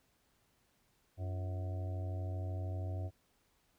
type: harmonic tone with a mistuned harmonic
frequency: 92.8 Hz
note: F#2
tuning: 6 cents sharp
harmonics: 1 / 3 / 4 / 5 / 6 / 7 / 8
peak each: -36 / -52 / -53 / -59 / -55 / -51 / -56 dBFS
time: 1.17-3.11 s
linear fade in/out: 50 ms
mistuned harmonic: 4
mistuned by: -98 cents
effects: pink hiss -74 dBFS RMS until 3.78 s